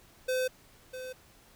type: tone with echo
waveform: square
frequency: 512 Hz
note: C5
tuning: 38 cents flat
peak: -28 dBFS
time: 0.28-0.48 s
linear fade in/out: 10 ms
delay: 650 ms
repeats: 1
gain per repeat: -11 dB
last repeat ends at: 1.13 s
effects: pink hiss -59 dBFS RMS until 1.55 s